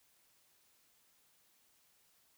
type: silence
effects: white hiss -71 dBFS RMS until 2.37 s